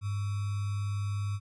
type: tone with sample-and-hold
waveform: sine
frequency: 101.3 Hz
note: G#2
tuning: 43 cents flat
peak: -29 dBFS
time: 0.01-1.4 s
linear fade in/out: 50 ms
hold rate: 1225 Hz
effects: resampled to 24000 Hz